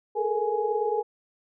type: tone cluster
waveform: sine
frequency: 420.4 / 438.3 / 468.1 / 835 Hz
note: G#4 / A4 / A#4 / G#5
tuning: +21 / -7 / +7 / +9 cents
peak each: -29 dBFS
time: 0.15-1.03 s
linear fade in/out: 20 ms
effects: none